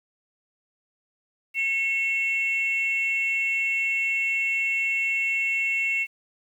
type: tone pair together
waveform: sine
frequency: 2192 / 2708 Hz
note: C#7 / E7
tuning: -20 / +46 cents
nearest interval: major third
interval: 366 cents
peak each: -24 dBFS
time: 1.54-6.07 s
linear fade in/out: 50 ms
effects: tanh soft clip ceiling -16 dBFS + 9-bit